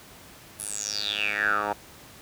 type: tone with band-pass filter sweep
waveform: 10% pulse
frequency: 103.83 Hz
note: G#2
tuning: in tune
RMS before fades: -28 dBFS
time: 0.59-1.73 s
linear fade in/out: 5 ms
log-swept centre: 11000 to 880 Hz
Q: 9.1
effects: pink hiss -48 dBFS RMS until 2.21 s + high-pass 60 Hz 12 dB/octave